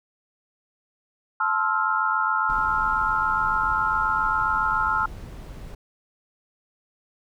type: chord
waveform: sine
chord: F major seventh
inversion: first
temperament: just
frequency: 873.1 / 1047.7 / 1309.6 / 1396.9 Hz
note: A5 / C6 / E6 / F6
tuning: -14 / +2 / -12 / 0 cents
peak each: -27 / -28 / -25 / -24 dBFS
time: 1.4-5.06 s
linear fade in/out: 5 ms
type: noise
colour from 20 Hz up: brown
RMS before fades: -37 dBFS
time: 2.49-5.75 s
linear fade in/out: 5 ms
effects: none